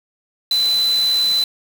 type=tone in noise; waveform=sine; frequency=4015 Hz; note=B7; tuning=28 cents sharp; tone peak=-14 dBFS; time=0.51-1.44 s; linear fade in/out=2 ms; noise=white; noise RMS=-30 dBFS; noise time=0.51-1.44 s; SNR=+13 dB; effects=none